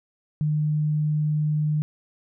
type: tone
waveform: sine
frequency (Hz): 151.6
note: D#3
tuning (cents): -45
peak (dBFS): -20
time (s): 0.41-1.82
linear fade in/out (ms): 0
effects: none